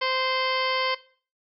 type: harmonic tone with a mistuned harmonic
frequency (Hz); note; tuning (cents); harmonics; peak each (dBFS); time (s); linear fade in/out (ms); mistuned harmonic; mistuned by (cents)
520; C5; -11; 1 / 2 / 3 / 4 / 5 / 6 / 7 / 8 / 9 / 10; -30 / -28 / -36 / -30 / -38 / -32 / -43 / -37 / -38 / -41; 0.01-0.95; 10; 8; +75
effects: noise-tail reverb RT60 0.4 s tail -17 dB re dry